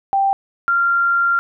sine tone pair in turn, 785 / 1385.4 Hz, G5 / F6, +2 / -14 cents, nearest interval minor seventh, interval 984 cents, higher second, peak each -13 dBFS, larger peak neither, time 0.13-0.33 / 0.68-1.39 s, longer second, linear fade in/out 0 ms, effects none

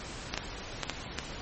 clicks, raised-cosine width 0.2 ms, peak -12 dBFS, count 5, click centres 0.34 / 0.376 / 0.833 / 0.897 / 1.187 s, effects pink hiss -41 dBFS RMS until 1.41 s + MP3 32 kbps

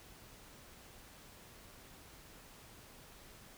silence, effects pink hiss -57 dBFS RMS until 3.57 s

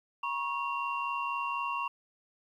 sine tone cluster, 956 / 1100 / 2758 Hz, A#5 / C#6 / F7, +43 / -14 / -22 cents, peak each -35 / -33 / -37 dBFS, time 0.23-1.88 s, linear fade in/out 5 ms, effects tanh soft clip ceiling -21 dBFS + 11-bit

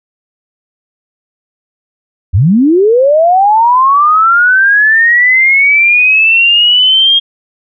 sine linear sweep, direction up, 74.7 to 3254 Hz, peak -4 dBFS, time 2.33-7.2 s, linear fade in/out 20 ms, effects none

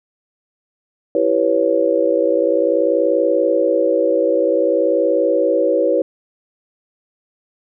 sine chord, C# half-diminished seventh, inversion first, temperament equal with one note detuned, 329.6 / 390 / 493.9 / 554.4 Hz, E4 / G4 / B4 / C#5, 0 / -9 / 0 / 0 cents, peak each -20 / -21 / -17 / -17 dBFS, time 1.15-6.02 s, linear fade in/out 2 ms, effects none

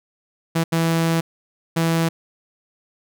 sawtooth tone bursts at uneven times, 164.81 Hz, E3, in tune, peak -13 dBFS, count 3, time 0.55-0.64 / 0.72-1.21 / 1.76-2.09 s, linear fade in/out 10 ms, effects none

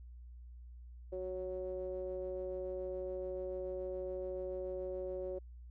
triangle ring-modulated tone, 93.1 Hz, F#2, 11 cents sharp, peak -33 dBFS, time 1.12-5.39 s, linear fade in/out 10 ms, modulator 462 Hz, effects added 60 Hz sine -49 dBFS peak until 5.7 s

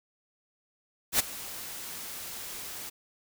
white noise with ADSR envelope, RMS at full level -22 dBFS, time 1.12-2.9 s, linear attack 76 ms, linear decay 12 ms, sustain -18 dB, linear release 13 ms, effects none

